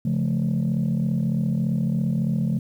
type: chord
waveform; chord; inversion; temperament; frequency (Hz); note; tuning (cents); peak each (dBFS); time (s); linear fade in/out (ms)
sine; Db augmented; none; just; 138.59 / 173.24 / 216.5; Db3 / F3 / A3; 0 / -14 / -28; -23; 0.05-2.59; 5
effects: tanh soft clip ceiling -16 dBFS + 9-bit